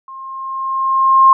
sine tone with level ramp, 1065 Hz, C6, 30 cents sharp, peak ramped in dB -30 to -3 dBFS, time 0.08-1.33 s, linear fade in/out 2 ms, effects none

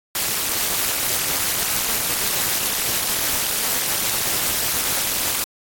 white noise with amplitude modulation, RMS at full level -18 dBFS, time 0.15-5.44 s, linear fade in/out 2 ms, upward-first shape sine, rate 233 Hz, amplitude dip 90%, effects AAC 64 kbps

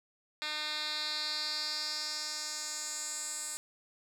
10% pulse tone with band-pass filter sweep, 303.5 Hz, D#4, 43 cents flat, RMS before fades -37 dBFS, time 0.42-3.57 s, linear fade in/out 0 ms, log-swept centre 3300 to 8400 Hz, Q 3.3, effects none

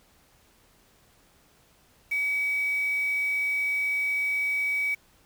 sine tone with quantisation, 2274 Hz, C#7, 44 cents sharp, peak -24 dBFS, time 2.11-4.95 s, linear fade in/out 10 ms, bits 7, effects pink hiss -61 dBFS RMS until 5.25 s

